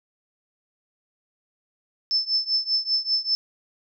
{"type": "tone with tremolo", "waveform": "sine", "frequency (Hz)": 5274, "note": "E8", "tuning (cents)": 0, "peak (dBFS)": -17, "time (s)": [2.11, 3.35], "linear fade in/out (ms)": 0, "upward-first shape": "triangle", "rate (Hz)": 5.1, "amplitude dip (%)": 95, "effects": []}